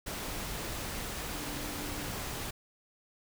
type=tone in noise; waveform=sine; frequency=292.5 Hz; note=D4; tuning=7 cents flat; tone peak=-44 dBFS; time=1.34-2.09 s; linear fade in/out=10 ms; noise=pink; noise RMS=-38 dBFS; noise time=0.06-2.51 s; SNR=-9 dB; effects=none